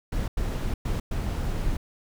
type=noise bursts at uneven times; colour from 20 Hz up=brown; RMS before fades=-27 dBFS; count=4; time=0.12-0.28 / 0.37-0.74 / 0.85-1 / 1.11-1.77 s; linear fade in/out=5 ms; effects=none